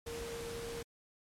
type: tone in noise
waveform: sine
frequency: 465.7 Hz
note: A#4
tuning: 2 cents flat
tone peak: -41 dBFS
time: 0.06-0.83 s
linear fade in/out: 10 ms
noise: pink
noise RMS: -45 dBFS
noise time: 0.06-0.83 s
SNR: +1 dB
effects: low-pass 11000 Hz 12 dB/octave + MP3 96 kbps